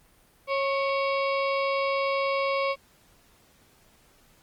harmonic tone with a mistuned harmonic, 548 Hz, C#5, 20 cents flat, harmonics 1 / 2 / 4 / 5 / 6 / 7 / 8 / 9, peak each -26 / -29 / -32 / -38 / -43 / -45 / -45 / -44 dBFS, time 0.47-2.76 s, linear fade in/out 50 ms, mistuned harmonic 4, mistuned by +39 cents, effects pink hiss -60 dBFS RMS until 4.42 s + Opus 32 kbps

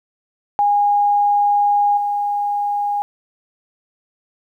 sine tone with level steps, 819 Hz, G#5, 24 cents flat, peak -12 / -17 dBFS, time 0.59-3.02 s, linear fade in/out 0 ms, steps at 1.97 s, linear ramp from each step 5 ms, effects 9-bit

